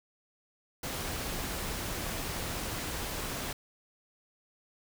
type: noise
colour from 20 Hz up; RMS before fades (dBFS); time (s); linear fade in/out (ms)
pink; -36; 0.83-3.53; 5
effects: none